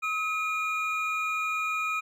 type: tone pair together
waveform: triangle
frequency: 1277.6 / 2432 Hz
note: D#6 / D#7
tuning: +45 / -40 cents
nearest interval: major seventh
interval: 1115 cents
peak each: -28 dBFS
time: 0.02-2.01 s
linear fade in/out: 20 ms
effects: none